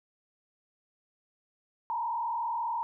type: tone with frequency modulation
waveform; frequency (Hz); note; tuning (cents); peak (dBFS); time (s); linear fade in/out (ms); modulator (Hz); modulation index
sine; 932.3; A#5; 0; -29; 1.9-2.83; 0; 39.8; 1.3
effects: none